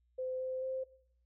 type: tone with pitch steps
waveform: sine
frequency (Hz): 514 / 517 / 523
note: C5 / C5 / C5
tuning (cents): -31 / -21 / -1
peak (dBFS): -35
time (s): 0.18-0.84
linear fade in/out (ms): 10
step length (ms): 220
effects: noise-tail reverb RT60 0.6 s tail -19 dB re dry + added 60 Hz sine -70 dBFS peak until 1.25 s